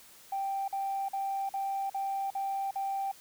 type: tone bursts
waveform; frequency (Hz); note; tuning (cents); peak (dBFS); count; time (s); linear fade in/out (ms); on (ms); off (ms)
sine; 784; G5; 0; -29; 7; 0.32-3.116; 5; 360; 46
effects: tanh soft clip ceiling -26 dBFS + white hiss -55 dBFS RMS until 3.2 s